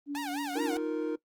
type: tone with tremolo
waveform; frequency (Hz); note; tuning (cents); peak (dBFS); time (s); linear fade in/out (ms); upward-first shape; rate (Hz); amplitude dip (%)
sine; 286.8; D4; -41; -31; 0.06-0.78; 50; triangle; 3.9; 50
type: tone with vibrato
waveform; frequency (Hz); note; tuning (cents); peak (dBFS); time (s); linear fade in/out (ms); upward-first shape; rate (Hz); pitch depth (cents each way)
sawtooth; 826; G#5; -10; -31; 0.15-0.77; 0; sine; 4.7; 250
type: chord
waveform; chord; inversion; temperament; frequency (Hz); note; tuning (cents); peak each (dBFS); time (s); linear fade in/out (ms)
triangle; Eb suspended second; none; equal; 311.1 / 349.2 / 466.2; Eb4 / F4 / Bb4; 0 / 0 / 0; -31 / -35 / -31; 0.55-1.16; 10
effects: noise-tail reverb RT60 0.1 s tail -20 dB re dry + Opus 24 kbps